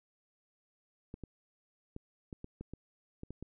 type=clicks; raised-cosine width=3 ms; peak=-30 dBFS; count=10; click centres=1.141 / 1.237 / 1.964 / 2.328 / 2.444 / 2.61 / 2.736 / 3.234 / 3.306 / 3.426 s; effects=none